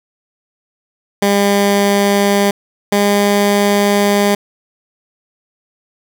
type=tone pair in turn; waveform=15% pulse; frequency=201.2 / 203.2 Hz; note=G3 / G#3; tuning=+45 / -38 cents; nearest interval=unison; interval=17 cents; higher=second; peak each=-4 dBFS; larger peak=neither; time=1.22-2.51 / 2.92-4.35 s; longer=second; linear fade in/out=5 ms; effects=none

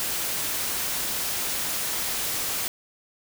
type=noise; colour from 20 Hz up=white; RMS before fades=-28 dBFS; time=0-2.68 s; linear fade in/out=0 ms; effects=none

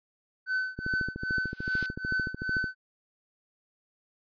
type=tone with tremolo; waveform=triangle; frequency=1517 Hz; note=F#6; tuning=43 cents sharp; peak=-23 dBFS; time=0.46-2.75 s; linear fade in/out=50 ms; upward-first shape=triangle; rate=2.5 Hz; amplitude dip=100%
type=click train; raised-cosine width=3 ms; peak=-22 dBFS; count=26; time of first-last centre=0.79-2.642 s; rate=13.5 Hz
type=noise with exponential growth; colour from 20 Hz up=blue; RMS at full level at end=-33 dBFS; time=1.17-1.86 s; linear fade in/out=1 ms; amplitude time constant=150 ms
effects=resampled to 11025 Hz

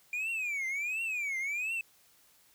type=tone with vibrato; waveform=triangle; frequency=2386 Hz; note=D7; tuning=27 cents sharp; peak=-30 dBFS; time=0.13-1.81 s; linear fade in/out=2 ms; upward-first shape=triangle; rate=1.4 Hz; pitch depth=250 cents each way; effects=white hiss -64 dBFS RMS until 2.54 s

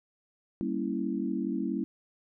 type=chord; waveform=sine; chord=G diminished seventh; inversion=none; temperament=equal; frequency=196 / 233.1 / 277.2 / 329.6 Hz; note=G3 / Bb3 / Db4 / Fb4; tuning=0 / 0 / 0 / 0 cents; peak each=-34 dBFS; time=0.61-1.84 s; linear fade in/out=0 ms; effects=none

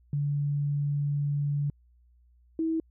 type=tone pair in turn; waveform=sine; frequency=144.1 / 323.5 Hz; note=D3 / E4; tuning=-33 / -32 cents; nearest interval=octave + major second; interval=1401 cents; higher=second; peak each=-25 dBFS; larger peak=neither; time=0.13-1.7 / 2.59-2.8 s; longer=first; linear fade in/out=2 ms; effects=added 60 Hz sine -58 dBFS peak until 2.9 s

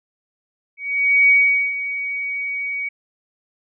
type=tone with ADSR envelope; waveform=sine; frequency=2254 Hz; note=C#7; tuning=28 cents sharp; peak=-9 dBFS; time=0.77-2.89 s; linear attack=520 ms; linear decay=440 ms; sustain=-13 dB; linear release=8 ms; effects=none

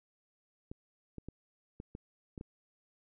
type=clicks; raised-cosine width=3 ms; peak=-30 dBFS; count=7; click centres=0.715 / 1.183 / 1.286 / 1.801 / 1.951 / 2.378 / 2.411 s; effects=none

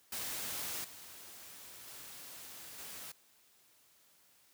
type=noise with level steps; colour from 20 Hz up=white; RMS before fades=-40 / -52 / -50 / -47 dBFS; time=0.12-3.12 s; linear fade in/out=5 ms; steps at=0.84 / 1.87 / 2.78 s; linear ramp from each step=5 ms; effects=white hiss -67 dBFS RMS until 4.53 s + high-pass 60 Hz 12 dB/octave

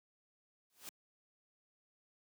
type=noise with exponential growth; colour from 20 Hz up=white; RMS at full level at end=-44 dBFS; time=0.7-0.89 s; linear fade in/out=1 ms; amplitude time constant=41 ms; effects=high-pass 150 Hz 12 dB/octave

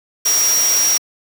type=tone in noise; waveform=sine; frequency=5680 Hz; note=F8; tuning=28 cents sharp; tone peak=-13 dBFS; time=0.25-0.98 s; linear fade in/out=10 ms; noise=white; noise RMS=-21 dBFS; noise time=0.25-0.98 s; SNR=+5 dB; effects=high-pass 300 Hz 12 dB/octave

